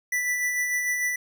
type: tone with tremolo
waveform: square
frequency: 1975.5 Hz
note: B6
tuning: in tune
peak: -23 dBFS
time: 0.12-1.16 s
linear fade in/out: 5 ms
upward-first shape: sine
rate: 6.7 Hz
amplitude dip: 35%
effects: none